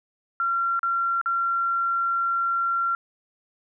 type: tone with dropouts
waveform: sine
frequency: 1370 Hz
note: F6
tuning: 34 cents flat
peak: -21 dBFS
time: 0.4-2.95 s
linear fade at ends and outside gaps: 1 ms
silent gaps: 0.793-0.831 / 1.214-1.259 s
effects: none